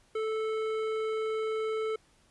sine tone with hard clipping, 438.3 Hz, A4, 7 cents flat, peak -31 dBFS, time 0.15-1.96 s, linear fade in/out 5 ms, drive 12 dB, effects pink hiss -65 dBFS RMS until 2.3 s + resampled to 24000 Hz

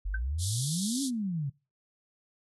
sine exponential two-way sweep, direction up then down, 43.65 to 283 to 132.6 Hz, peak -29 dBFS, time 0.05-1.5 s, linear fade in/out 10 ms, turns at 1.02 s
sine tone with exponential decay, 1543 Hz, G6, 28 cents flat, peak -29 dBFS, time 0.14-0.21 s, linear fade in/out 5 ms, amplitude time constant 15 ms
white band-pass noise, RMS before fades -36 dBFS, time 0.38-1.11 s, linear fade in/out 50 ms, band 3300 to 11000 Hz, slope 96 dB/octave
effects noise-tail reverb RT60 0.3 s tail -24 dB re dry

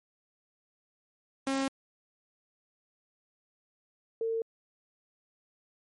sawtooth / sine tone pair in turn, 270 / 452.8 Hz, C#4 / A4, -45 / +50 cents, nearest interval major sixth, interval 895 cents, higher second, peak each -24 / -28 dBFS, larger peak first, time 1.47-1.68 / 4.21-4.42 s, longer neither, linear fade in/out 2 ms, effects low-pass 12000 Hz 12 dB/octave + MP3 48 kbps

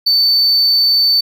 triangle tone, 4531 Hz, C#8, 37 cents sharp, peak -8 dBFS, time 0.06-1.21 s, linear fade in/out 10 ms, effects none

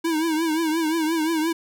square tone with vibrato, 320.9 Hz, E4, 46 cents flat, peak -21 dBFS, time 0.04-1.53 s, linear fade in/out 10 ms, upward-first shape triangle, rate 5.7 Hz, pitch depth 97 cents each way, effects none

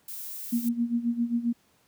violet noise, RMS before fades -38 dBFS, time 0.08-0.69 s, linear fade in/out 5 ms
sine tone with tremolo, 236.1 Hz, A#3, 22 cents sharp, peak -21 dBFS, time 0.52-1.53 s, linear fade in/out 10 ms, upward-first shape sine, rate 7.5 Hz, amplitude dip 80%
effects pink hiss -65 dBFS RMS until 1.87 s + high-pass 100 Hz 12 dB/octave

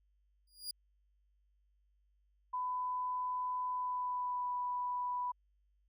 sawtooth tone with exponential growth, 4851 Hz, D#8, 45 cents flat, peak -33 dBFS, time 0.47-0.71 s, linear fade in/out 5 ms, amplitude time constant 51 ms
sine tone with pitch glide, 1001 to 987.8 Hz, B5 to B5, +23 to 0 cents, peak -34 dBFS, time 2.53-5.32 s, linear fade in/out 10 ms, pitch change -23 cents, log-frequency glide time 3.71-4.51 s
effects added 50 Hz sine -70 dBFS peak until 5.88 s

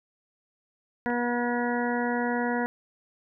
harmonic tone, 241.3 Hz, B3, 40 cents flat, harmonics 1 / 2 / 3 / 4 / 6 / 7 / 8, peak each -28 / -31 / -33 / -34 / -36 / -36 / -37 dBFS, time 1.06-2.66 s, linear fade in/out 0 ms
click, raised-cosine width 0.5 ms, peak -26 dBFS, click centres 1.102 s
effects none

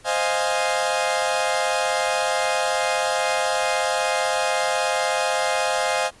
sawtooth chord, F minor seventh, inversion second, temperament equal, 523.3 / 622.3 / 698.5 / 830.6 Hz, C5 / Eb5 / F5 / Ab5, 0 / 0 / 0 / 0 cents, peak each -22 dBFS, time 0.04-6.11 s, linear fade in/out 50 ms, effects pink hiss -51 dBFS RMS until 6.2 s + resampled to 24000 Hz

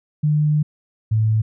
sine tone pair in turn, 150.6 / 109.52 Hz, D3 / A2, +44 / -8 cents, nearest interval tritone, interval 552 cents, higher first, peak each -14 dBFS, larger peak neither, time 0.23-0.63 / 1.11-1.42 s, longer first, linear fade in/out 10 ms, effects none

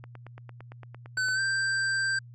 click train, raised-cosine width 0.5 ms, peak -30 dBFS, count 12, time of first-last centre 0.04-1.286 s, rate 8.83 Hz
square tone with pitch glide, 1516 to 1570.4 Hz, F#6 to G6, +42 to +3 cents, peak -26 dBFS, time 1.17-2.19 s, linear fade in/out 5 ms, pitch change +61 cents, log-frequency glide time 1.34-1.4 s
effects added 120 Hz sine -45 dBFS peak until 2.34 s + resampled to 22050 Hz

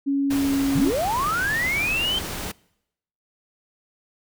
sine tone with pitch glide, 278 to 275.4 Hz, C#4 to C#4, +5 to -11 cents, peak -19 dBFS, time 0.06-0.91 s, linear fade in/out 20 ms, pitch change -16 cents, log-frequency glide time 0.37-0.59 s
pink noise, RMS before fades -31 dBFS, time 0.3-2.52 s, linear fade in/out 10 ms
sine linear sweep, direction up, 103.83 to 3154 Hz, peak -21 dBFS, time 0.75-2.19 s, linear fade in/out 5 ms
effects noise-tail reverb RT60 0.8 s tail -24 dB re dry

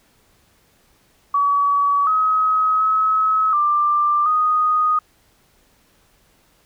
sine tone with pitch steps, 1137 / 1272 / 1284 / 1185 / 1242 Hz, C#6 / D#6 / E6 / D6 / D#6, +44 / +38 / -46 / +15 / -3 cents, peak -14 dBFS, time 1.34-4.99 s, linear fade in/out 5 ms, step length 730 ms, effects pink hiss -58 dBFS RMS until 6.65 s

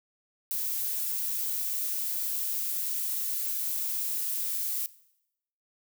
violet noise, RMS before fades -31 dBFS, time 0.51-4.86 s, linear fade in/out 0 ms, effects noise-tail reverb RT60 0.8 s tail -19 dB re dry

